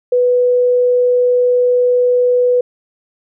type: tone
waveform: sine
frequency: 493.9 Hz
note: B4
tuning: in tune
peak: -9 dBFS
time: 0.12-2.61 s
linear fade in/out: 5 ms
effects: none